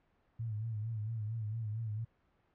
sine tone with vibrato, 110 Hz, A2, in tune, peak -35 dBFS, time 0.39-2.05 s, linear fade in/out 10 ms, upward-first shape sine, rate 4.4 Hz, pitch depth 83 cents each way, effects pink hiss -73 dBFS RMS until 2.54 s + low-pass 2000 Hz 12 dB/octave

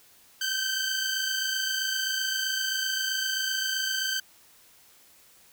15% pulse tone pair together, 1535.3 / 1563 Hz, G6 / G6, -36 / -6 cents, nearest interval unison, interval 30 cents, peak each -23 dBFS, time 0.41-4.2 s, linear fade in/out 5 ms, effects white hiss -57 dBFS RMS until 5.52 s

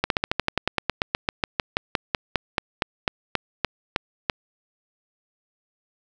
slowing click train, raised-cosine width 0.3 ms, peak -4 dBFS, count 27, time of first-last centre 0.04-4.298 s, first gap 62 ms, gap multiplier 1.07, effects none

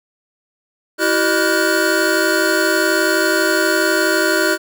square tone cluster, 328.8 / 380.9 / 608 / 1427 / 1506 Hz, E4 / G4 / D#5 / F6 / F#6, -4 / -50 / -40 / +37 / +30 cents, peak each -21 dBFS, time 0.98-4.58 s, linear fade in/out 50 ms, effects none

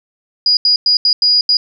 sine tone bursts at uneven times, 4899 Hz, D#8, 28 cents flat, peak -8 dBFS, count 6, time 0.46-0.57 / 0.65-0.76 / 0.86-0.97 / 1.05-1.13 / 1.22-1.41 / 1.49-1.57 s, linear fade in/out 2 ms, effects none

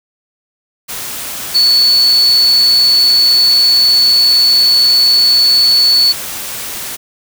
sine tone in noise, 4438 Hz, C#8, 1 cent sharp, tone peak -6 dBFS, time 1.54-6.13 s, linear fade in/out 20 ms, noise white, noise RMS -23 dBFS, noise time 0.88-6.97 s, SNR +14 dB, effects none

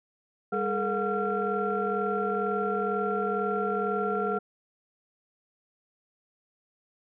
sine tone cluster, 200.6 / 422.5 / 464.6 / 722 / 1370 Hz, G3 / G#4 / A#4 / F#5 / F6, +40 / +30 / -6 / -43 / -34 cents, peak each -33 / -29 / -33 / -32 / -31 dBFS, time 0.52-4.39 s, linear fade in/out 10 ms, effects tanh soft clip ceiling -17 dBFS

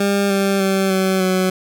20% pulse tone with pitch steps, 200 / 196.45 / 192.96 / 189.54 / 186.18 Hz, G3 / G3 / G3 / F#3 / F#3, +35 / +4 / -27 / +42 / +11 cents, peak -10 dBFS, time 0-1.5 s, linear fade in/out 5 ms, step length 300 ms, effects none

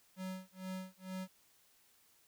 square tone with tremolo, 187 Hz, F#3, 19 cents sharp, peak -40 dBFS, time 0.16-1.28 s, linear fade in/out 50 ms, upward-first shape sine, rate 2.2 Hz, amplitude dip 100%, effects white hiss -69 dBFS RMS until 2.27 s

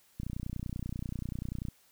click train, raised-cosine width 5 ms, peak -24 dBFS, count 46, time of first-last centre 0.2-1.685 s, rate 30.3 Hz, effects white hiss -65 dBFS RMS until 1.91 s

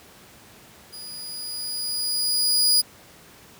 sawtooth tone with level ramp, 4905 Hz, D#8, 26 cents flat, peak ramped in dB -34 to -12 dBFS, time 0.92-2.82 s, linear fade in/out 20 ms, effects pink hiss -49 dBFS RMS until 3.59 s + high-pass 80 Hz 12 dB/octave

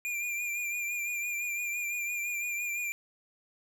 square tone with vibrato, 2400 Hz, D7, 37 cents sharp, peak -32 dBFS, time 0.05-2.92 s, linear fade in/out 0 ms, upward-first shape triangle, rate 5.9 Hz, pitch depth 46 cents each way, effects none

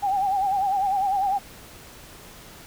sine tone with vibrato, 786 Hz, G5, 4 cents sharp, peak -20 dBFS, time 0.02-1.39 s, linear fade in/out 20 ms, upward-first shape sine, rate 10 Hz, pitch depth 78 cents each way, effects pink hiss -45 dBFS RMS until 2.66 s

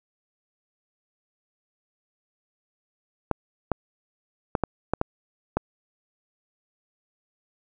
clicks, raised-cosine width 1 ms, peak -8 dBFS, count 7, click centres 3.313 / 3.717 / 4.552 / 4.637 / 4.936 / 5.014 / 5.57 s, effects none

